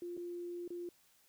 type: tone with dropouts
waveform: sine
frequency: 349.2 Hz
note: F4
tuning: in tune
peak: -40 dBFS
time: 0.02-0.89 s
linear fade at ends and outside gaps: 2 ms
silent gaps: 0.168-0.175 / 0.678-0.704 s
effects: white hiss -69 dBFS RMS until 1.28 s

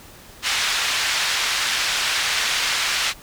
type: band-pass noise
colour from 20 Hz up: pink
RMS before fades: -22 dBFS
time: 0.42-3.14 s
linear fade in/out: 50 ms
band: 1700 to 5500 Hz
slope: 12 dB/octave
effects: pink hiss -44 dBFS RMS until 3.22 s

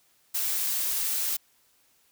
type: noise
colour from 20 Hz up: blue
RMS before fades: -28 dBFS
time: 0.34-1.37 s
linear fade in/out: 10 ms
effects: white hiss -65 dBFS RMS until 2.11 s

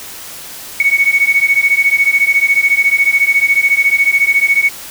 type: beating tone pair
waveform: sine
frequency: 2217 / 2231 Hz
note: C#7 / C#7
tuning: 0 / +11 cents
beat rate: 14 Hz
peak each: -11 dBFS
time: 0.8-4.69 s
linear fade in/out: 2 ms
effects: tanh soft clip ceiling -1 dBFS + white hiss -30 dBFS RMS until 4.9 s

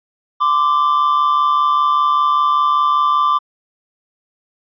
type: tone pair together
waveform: triangle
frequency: 1029.6 / 1174.7 Hz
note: C6 / D6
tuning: -28 / 0 cents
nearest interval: major second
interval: 228 cents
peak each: -16 / -11 dBFS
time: 0.4-3.39 s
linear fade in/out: 20 ms
effects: resampled to 11025 Hz

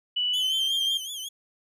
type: tone with pitch glide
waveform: sine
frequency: 2960 to 3191 Hz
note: F#7 to G7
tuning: 0 to +30 cents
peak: -23 dBFS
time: 0.16-0.98 s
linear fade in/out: 10 ms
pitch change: +130 cents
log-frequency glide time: 0.3-0.72 s
type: tone with vibrato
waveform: sawtooth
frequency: 3227 Hz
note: G7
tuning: 50 cents sharp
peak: -30 dBFS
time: 0.33-1.29 s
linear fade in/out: 10 ms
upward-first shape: triangle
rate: 5.4 Hz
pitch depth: 140 cents each way
effects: resampled to 32000 Hz

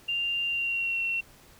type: tone with pitch glide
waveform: sine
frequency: 2789 to 2722 Hz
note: F7 to F7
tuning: -3 to -45 cents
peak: -26 dBFS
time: 0.08-1.21 s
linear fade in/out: 10 ms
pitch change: -42 cents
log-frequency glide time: 0.43-1.02 s
effects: pink hiss -55 dBFS RMS until 1.59 s

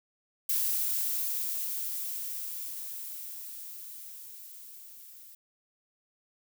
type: noise with level ramp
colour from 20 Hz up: violet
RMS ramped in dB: -28 to -51 dBFS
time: 0.49-5.35 s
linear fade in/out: 5 ms
effects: none

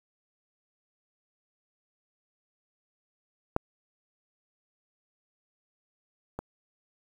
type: clicks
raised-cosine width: 1 ms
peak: -10 / -20 dBFS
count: 2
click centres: 3.564 / 6.39 s
effects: 8-bit

